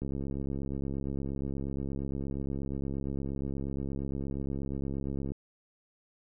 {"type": "click train", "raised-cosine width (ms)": 3, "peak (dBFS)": -23, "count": 364, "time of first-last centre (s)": [0.02, 5.319], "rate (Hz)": 68.5, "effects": []}